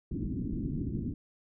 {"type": "low-pass noise", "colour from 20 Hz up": "white", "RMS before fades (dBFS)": -34, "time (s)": [0.11, 1.14], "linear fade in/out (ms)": 5, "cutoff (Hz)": 320, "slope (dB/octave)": 48, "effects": []}